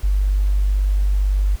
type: tone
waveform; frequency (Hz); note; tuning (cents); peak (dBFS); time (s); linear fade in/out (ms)
sine; 49.04; G1; +1; -14; 0.03-1.56; 10
effects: pink hiss -44 dBFS RMS until 1.6 s